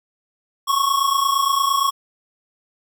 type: tone pair together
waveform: square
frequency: 1089 / 1117.7 Hz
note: C#6 / C#6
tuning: -31 / +14 cents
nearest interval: unison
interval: 45 cents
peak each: -20 dBFS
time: 0.67-1.91 s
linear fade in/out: 20 ms
effects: none